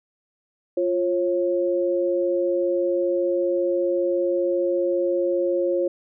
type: tone pair together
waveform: sine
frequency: 349.6 / 543 Hz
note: F4 / C#5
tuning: +2 / -36 cents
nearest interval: minor sixth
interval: 762 cents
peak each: -22 dBFS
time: 0.77-5.88 s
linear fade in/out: 5 ms
effects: none